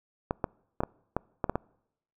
clicks, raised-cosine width 1 ms, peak -13 dBFS, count 8, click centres 0.309 / 0.442 / 0.805 / 0.835 / 1.166 / 1.442 / 1.496 / 1.556 s, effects noise-tail reverb RT60 0.8 s tail -26 dB re dry

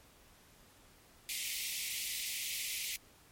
pink high-pass noise, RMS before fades -39 dBFS, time 1.29-2.96 s, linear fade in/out 0 ms, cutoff 2000 Hz, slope 96 dB/octave, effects pink hiss -62 dBFS RMS until 3.31 s + MP3 64 kbps

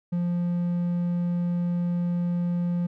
triangle tone, 174.61 Hz, F3, in tune, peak -21 dBFS, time 0.12-2.87 s, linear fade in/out 10 ms, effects none

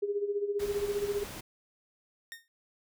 sine tone with tremolo, 407.3 Hz, G#4, 34 cents flat, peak -26 dBFS, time 0.02-1.24 s, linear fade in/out 10 ms, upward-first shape sine, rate 15 Hz, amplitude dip 70%
pink noise, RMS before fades -43 dBFS, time 0.59-1.41 s, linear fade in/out 10 ms
sawtooth tone with exponential decay, 1839 Hz, A#6, 24 cents flat, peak -34 dBFS, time 2.32-2.48 s, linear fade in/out 0 ms, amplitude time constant 33 ms
effects none

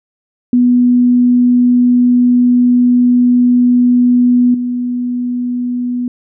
sine tone with level steps, 245.7 Hz, B3, 9 cents flat, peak -6 / -14 dBFS, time 0.53-6.08 s, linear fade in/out 2 ms, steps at 4.54 s, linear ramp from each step 5 ms, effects none

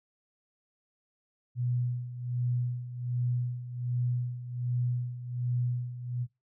sine tone with tremolo, 122.8 Hz, B2, 9 cents flat, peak -26 dBFS, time 1.55-6.27 s, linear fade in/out 50 ms, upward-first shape sine, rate 1.3 Hz, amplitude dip 75%, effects noise-tail reverb RT60 0.2 s tail -19 dB re dry

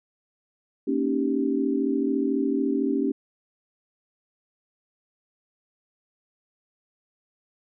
sine chord, Eb dominant seventh, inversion second, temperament equal, 233.1 / 277.2 / 311.1 / 392 Hz, Bb3 / Db4 / Eb4 / G4, 0 / 0 / 0 / 0 cents, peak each -29 / -24 / -30 / -28 dBFS, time 0.87-3.12 s, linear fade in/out 10 ms, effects none

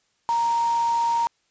sine tone in noise, 932.3 Hz, A#5, in tune, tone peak -19 dBFS, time 0.29-1.27 s, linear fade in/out 0 ms, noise white, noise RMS -37 dBFS, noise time 0.29-1.27 s, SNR +15 dB, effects white hiss -68 dBFS RMS until 1.5 s + resampled to 16000 Hz

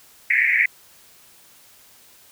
white band-pass noise, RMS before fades -18 dBFS, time 0.3-0.66 s, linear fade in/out 5 ms, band 1800 to 2300 Hz, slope 96 dB/octave, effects white hiss -51 dBFS RMS until 2.31 s

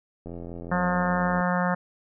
click train, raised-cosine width 2 ms, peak -25 dBFS, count 99, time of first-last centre 0.26-1.406 s, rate 85.5 Hz
harmonic tone, 178.9 Hz, F3, 42 cents sharp, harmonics 1 / 3 / 4 / 5 / 6 / 7 / 8 / 9 / 10, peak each -25 / -30 / -31 / -32 / -33 / -33 / -34 / -35 / -35 dBFS, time 0.71-1.75 s, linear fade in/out 10 ms
effects none

